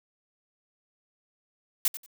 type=noise with echo; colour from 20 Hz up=blue; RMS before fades=-23 dBFS; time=1.85-1.88 s; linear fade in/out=2 ms; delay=91 ms; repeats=2; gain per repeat=-14 dB; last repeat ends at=2.062 s; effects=none